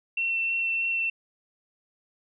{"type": "tone with vibrato", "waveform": "sine", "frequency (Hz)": 2703, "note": "E7", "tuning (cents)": 43, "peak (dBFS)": -24, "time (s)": [0.17, 1.1], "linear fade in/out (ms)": 5, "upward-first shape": "sine", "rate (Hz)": 3.2, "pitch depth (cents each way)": 9, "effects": []}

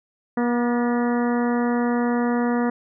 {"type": "harmonic tone with a mistuned harmonic", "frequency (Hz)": 240.1, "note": "B3", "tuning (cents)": -49, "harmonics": [1, 2, 3, 4, 5, 6, 7, 8], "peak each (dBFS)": [-20, -26, -30, -32, -34, -36, -37, -38], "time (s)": [0.37, 2.7], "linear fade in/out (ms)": 5, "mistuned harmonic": 7, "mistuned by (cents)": 41, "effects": []}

